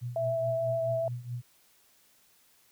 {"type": "tone with tremolo", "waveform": "sine", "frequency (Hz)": 121.7, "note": "B2", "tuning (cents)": -25, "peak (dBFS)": -31, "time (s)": [0.01, 1.42], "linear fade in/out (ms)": 20, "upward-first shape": "triangle", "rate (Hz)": 4.7, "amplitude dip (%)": 85}
{"type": "tone with vibrato", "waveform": "sine", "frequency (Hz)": 659.3, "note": "E5", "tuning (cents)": 0, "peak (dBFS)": -27, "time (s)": [0.16, 1.08], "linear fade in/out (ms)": 2, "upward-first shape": "sine", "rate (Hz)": 7.1, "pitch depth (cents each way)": 13}
{"effects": ["white hiss -64 dBFS RMS until 2.71 s"]}